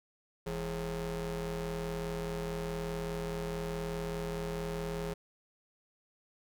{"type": "ring-modulated tone", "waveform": "30% pulse", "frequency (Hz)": 123.8, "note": "B2", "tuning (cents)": 5, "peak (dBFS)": -29, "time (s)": [0.46, 5.14], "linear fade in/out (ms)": 10, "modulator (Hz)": 290, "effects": []}